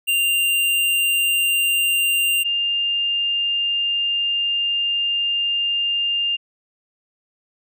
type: tone pair in turn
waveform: square / sine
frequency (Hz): 2786 / 2804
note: F7 / F7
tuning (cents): -5 / +6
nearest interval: unison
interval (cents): 11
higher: second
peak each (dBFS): -17 / -18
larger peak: first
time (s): 0.07-2.44 / 2.44-6.37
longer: second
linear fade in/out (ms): 20
effects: none